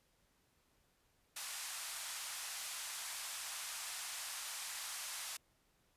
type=band-pass noise; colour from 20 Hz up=white; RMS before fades=-45 dBFS; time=1.36-5.37 s; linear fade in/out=5 ms; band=760 to 11000 Hz; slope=24 dB/octave; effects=pink hiss -75 dBFS RMS until 5.96 s + resampled to 32000 Hz